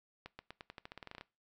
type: accelerating click train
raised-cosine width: 0.3 ms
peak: -30 dBFS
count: 15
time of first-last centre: 0.26-1.211 s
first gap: 130 ms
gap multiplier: 0.89
effects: noise-tail reverb RT60 0.3 s tail -21 dB re dry